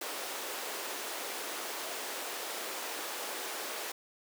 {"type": "high-pass noise", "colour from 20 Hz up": "pink", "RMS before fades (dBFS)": -39, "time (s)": [0.01, 3.92], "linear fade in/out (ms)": 5, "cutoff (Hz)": 360, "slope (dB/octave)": 24, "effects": []}